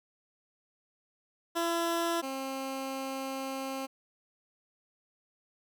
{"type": "tone pair in turn", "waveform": "15% pulse", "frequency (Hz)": [337.2, 267.6], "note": ["E4", "C4"], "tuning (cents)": [39, 39], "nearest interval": "major third", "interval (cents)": 400, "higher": "first", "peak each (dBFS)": [-22, -28], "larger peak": "first", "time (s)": [[1.55, 2.22], [2.22, 3.87]], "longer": "second", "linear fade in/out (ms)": 20, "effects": []}